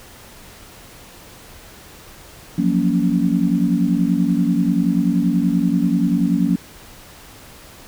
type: chord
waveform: sine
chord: Gb major seventh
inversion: third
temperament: equal with one note detuned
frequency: 174.61 / 185 / 233.1 / 279.9 Hz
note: F3 / Gb3 / Bb3 / Db4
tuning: 0 / 0 / 0 / +17 cents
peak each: -20 dBFS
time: 2.58-6.56 s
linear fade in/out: 5 ms
effects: pink hiss -42 dBFS RMS until 7.87 s